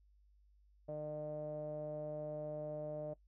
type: tone with low-pass filter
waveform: sawtooth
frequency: 151.3 Hz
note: D#3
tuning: 48 cents flat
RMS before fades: -43 dBFS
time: 0.88-3.14 s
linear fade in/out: 10 ms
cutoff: 600 Hz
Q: 8.7
effects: noise-tail reverb RT60 0.1 s tail -20 dB re dry + added 50 Hz sine -65 dBFS peak until 3.27 s